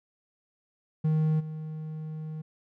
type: tone with level steps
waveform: triangle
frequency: 156.2 Hz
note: D#3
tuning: 7 cents sharp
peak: -20 / -32 dBFS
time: 1.04-2.42 s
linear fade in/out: 10 ms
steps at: 1.39 s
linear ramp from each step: 20 ms
effects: none